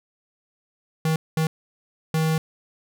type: tone bursts at uneven times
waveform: square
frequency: 159 Hz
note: D#3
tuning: 38 cents sharp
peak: -20 dBFS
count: 3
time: 1.05-1.16 / 1.37-1.47 / 2.14-2.38 s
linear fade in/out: 2 ms
effects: none